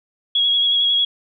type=tone with vibrato; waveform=sine; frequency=3322 Hz; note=G#7; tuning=in tune; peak=-14 dBFS; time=0.35-1.05 s; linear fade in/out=5 ms; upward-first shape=sine; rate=11 Hz; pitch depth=22 cents each way; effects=none